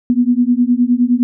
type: beating tone pair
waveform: sine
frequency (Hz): 239.6 / 249.3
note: A#3 / B3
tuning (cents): +48 / +16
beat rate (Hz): 9.7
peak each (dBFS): -13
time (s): 0.1-1.23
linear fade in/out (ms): 0
effects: none